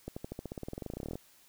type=accelerating click train; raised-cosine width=2 ms; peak=-25 dBFS; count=24; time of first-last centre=0.08-1.155 s; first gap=85 ms; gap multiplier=0.94; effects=white hiss -62 dBFS RMS until 1.48 s